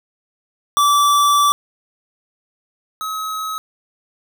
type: tone pair in turn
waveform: square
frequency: 1160 / 1278.9 Hz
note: D6 / D#6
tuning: -22 / +47 cents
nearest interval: major second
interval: 169 cents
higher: second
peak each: -12 / -23 dBFS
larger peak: first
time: 0.77-1.52 / 3.01-3.58 s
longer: first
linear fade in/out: 0 ms
effects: none